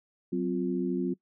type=tone cluster; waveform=sine; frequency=186.5 / 260.2 / 350.7 Hz; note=F#3 / C4 / F4; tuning=+14 / -9 / +7 cents; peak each=-31 dBFS; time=0.32-1.14 s; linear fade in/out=10 ms; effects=noise-tail reverb RT60 0.1 s tail -21 dB re dry